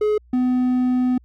triangle tone pair in turn, 423.3 / 251.7 Hz, G#4 / B3, +33 / +33 cents, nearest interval major sixth, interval 900 cents, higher first, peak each -14 dBFS, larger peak neither, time 0.01-0.18 / 0.33-1.18 s, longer second, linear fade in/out 5 ms, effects added 60 Hz sine -48 dBFS peak until 1.24 s

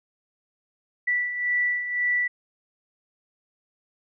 sine beating tone pair, 1962 / 1963.9 Hz, B6 / B6, -12 / -10 cents, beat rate 1.9 Hz, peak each -30 / -23 dBFS, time 1.07-2.28 s, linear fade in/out 10 ms, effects none

